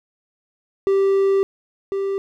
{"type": "tone pair in turn", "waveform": "triangle", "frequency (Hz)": [391, 392.4], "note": ["G4", "G4"], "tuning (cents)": [-4, 2], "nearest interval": "unison", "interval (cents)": 6, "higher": "second", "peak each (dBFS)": [-12, -18], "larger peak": "first", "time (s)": [[0.87, 1.43], [1.92, 2.18]], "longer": "first", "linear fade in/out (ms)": 0, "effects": []}